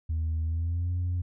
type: tone with pitch glide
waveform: sine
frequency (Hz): 80 to 88.77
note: D#2 to F2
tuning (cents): +49 to +29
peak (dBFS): -24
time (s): 0.09-1.22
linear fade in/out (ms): 10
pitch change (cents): +180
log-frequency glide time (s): 0.44-0.92
effects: tanh soft clip ceiling -24 dBFS